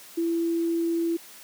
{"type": "tone", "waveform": "sine", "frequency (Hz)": 334.8, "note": "E4", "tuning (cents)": 27, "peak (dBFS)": -22, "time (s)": [0.17, 1.17], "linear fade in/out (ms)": 10, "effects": ["white hiss -47 dBFS RMS until 1.43 s", "high-pass 200 Hz 12 dB/octave"]}